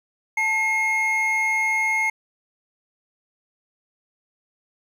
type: tone pair together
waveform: triangle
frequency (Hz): 880 / 2147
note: A5 / C7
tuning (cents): 0 / +44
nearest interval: octave + minor third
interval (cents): 1544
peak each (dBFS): -25 / -18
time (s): 0.37-2.1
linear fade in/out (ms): 5
effects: 9-bit